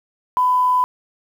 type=tone with quantisation; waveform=sine; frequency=1001 Hz; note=B5; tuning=23 cents sharp; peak=-13 dBFS; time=0.37-0.84 s; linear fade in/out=0 ms; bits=7; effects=none